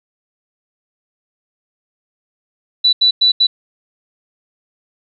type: tone bursts at uneven times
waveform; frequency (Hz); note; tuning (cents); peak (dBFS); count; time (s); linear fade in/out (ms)
sine; 3962; B7; +5; -8; 4; 2.84-2.93 / 3.01-3.11 / 3.21-3.32 / 3.4-3.47; 10
effects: none